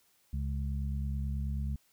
harmonic tone, 69.3 Hz, C#2, in tune, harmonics 1 / 2 / 3, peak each -32 / -38 / -42 dBFS, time 0.33-1.76 s, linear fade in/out 5 ms, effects white hiss -69 dBFS RMS until 1.92 s

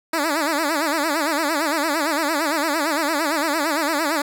10% pulse tone with vibrato, 306.2 Hz, D#4, 28 cents flat, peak -11 dBFS, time 0.13-4.22 s, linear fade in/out 5 ms, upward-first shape sine, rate 8.8 Hz, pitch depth 150 cents each way, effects none

